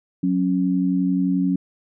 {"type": "tone pair together", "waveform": "sine", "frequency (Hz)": [183.5, 274.9], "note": ["F#3", "C#4"], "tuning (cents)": [-14, -14], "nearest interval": "perfect fifth", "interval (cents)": 700, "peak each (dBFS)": -20, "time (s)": [0.23, 1.56], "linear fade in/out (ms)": 5, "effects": []}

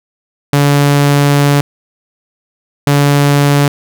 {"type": "tone bursts at uneven times", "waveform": "sawtooth", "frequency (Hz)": 143.1, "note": "D3", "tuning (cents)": -45, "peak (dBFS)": -3, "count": 2, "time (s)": [[0.53, 1.61], [2.87, 3.68]], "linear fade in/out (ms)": 2, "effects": []}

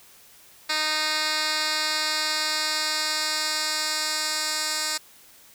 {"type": "tone with band-pass filter sweep", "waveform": "10% pulse", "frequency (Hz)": 308.7, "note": "D#4", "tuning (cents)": -14, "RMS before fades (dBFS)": -26, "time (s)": [0.69, 4.98], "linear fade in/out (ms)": 10, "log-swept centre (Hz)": [3900, 6300], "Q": 1.3, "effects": ["white hiss -52 dBFS RMS until 5.54 s"]}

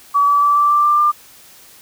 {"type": "tone with pitch steps", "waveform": "sine", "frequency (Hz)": [1142, 1150.6, 1159.3, 1168, 1176.8, 1185.7, 1194.6], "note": ["D6", "D6", "D6", "D6", "D6", "D6", "D6"], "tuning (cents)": [-49, -36, -23, -10, 3, 16, 29], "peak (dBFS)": -10, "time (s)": [0.14, 1.12], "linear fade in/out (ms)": 20, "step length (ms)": 140, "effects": ["white hiss -44 dBFS RMS until 1.81 s"]}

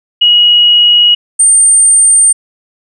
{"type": "tone pair in turn", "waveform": "sine", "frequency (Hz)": [2901, 8784], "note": ["F#7", "C#9"], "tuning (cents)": [-35, -17], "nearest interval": "octave + perfect fifth", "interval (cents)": 1918, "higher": "second", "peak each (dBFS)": -3, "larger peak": "neither", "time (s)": [[0.21, 1.15], [1.39, 2.33]], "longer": "neither", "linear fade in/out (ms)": 10, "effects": []}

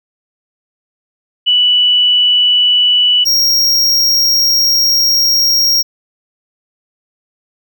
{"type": "tone pair in turn", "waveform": ["sine", "square"], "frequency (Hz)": [2960, 5588], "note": ["F#7", "F8"], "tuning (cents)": [0, 0], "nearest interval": "major seventh", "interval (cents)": 1100, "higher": "second", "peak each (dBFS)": [-7, -9], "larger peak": "first", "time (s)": [[1.46, 3.25], [3.25, 5.83]], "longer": "second", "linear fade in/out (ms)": 20, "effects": []}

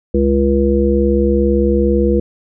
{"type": "harmonic tone", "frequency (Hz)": 68.9, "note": "C#2", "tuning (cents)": -10, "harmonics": [1, 3, 5, 7], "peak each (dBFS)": [-16, -16, -16, -16], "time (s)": [0.14, 2.2], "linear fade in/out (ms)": 5, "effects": []}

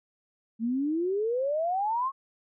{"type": "exponential sweep", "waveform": "sine", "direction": "up", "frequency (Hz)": [220, 1108.7], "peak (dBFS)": -25, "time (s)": [0.59, 2.12], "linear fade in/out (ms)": 50, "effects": []}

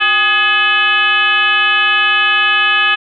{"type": "tone with frequency modulation", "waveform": "sine", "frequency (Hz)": 2129, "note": "C7", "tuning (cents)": 30, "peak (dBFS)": -9, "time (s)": [0, 2.96], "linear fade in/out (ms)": 20, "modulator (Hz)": 441, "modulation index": 2.2, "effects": []}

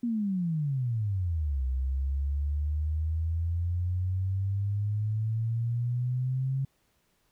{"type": "exponential two-way sweep", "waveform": "sine", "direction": "down then up", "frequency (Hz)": [243.6, 63.9, 135.7], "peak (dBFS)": -26, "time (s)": [0.03, 6.65], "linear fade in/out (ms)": 5, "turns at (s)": 1.65, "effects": ["pink hiss -71 dBFS RMS until 7.31 s"]}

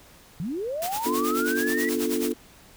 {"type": "linear sweep", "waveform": "sine", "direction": "up", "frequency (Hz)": [145.6, 1975.5], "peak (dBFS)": -27, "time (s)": [0.4, 1.89], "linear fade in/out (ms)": 0}
{"type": "noise with tremolo", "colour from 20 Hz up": "white", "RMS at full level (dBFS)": -31, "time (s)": [0.82, 2.32], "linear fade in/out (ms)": 0, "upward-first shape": "sine", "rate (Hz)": 9.3, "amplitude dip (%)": 80}
{"type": "chord", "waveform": "sine", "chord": "B half-diminished seventh", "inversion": "none", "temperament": "equal", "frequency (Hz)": [246.9, 293.7, 349.2, 440], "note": ["B3", "D4", "F4", "A4"], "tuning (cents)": [0, 0, 0, 0], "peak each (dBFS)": -29, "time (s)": [1.05, 2.34], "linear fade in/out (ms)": 20}
{"effects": ["pink hiss -52 dBFS RMS until 2.76 s"]}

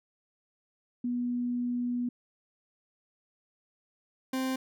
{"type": "tone pair in turn", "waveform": ["sine", "40% pulse"], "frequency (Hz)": [243.9, 261.3], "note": ["B3", "C4"], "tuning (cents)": [-21, -2], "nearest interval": "minor second", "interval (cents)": 119, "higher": "second", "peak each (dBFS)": -28, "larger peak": "neither", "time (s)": [[1.04, 2.09], [4.33, 4.56]], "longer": "first", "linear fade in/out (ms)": 5, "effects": []}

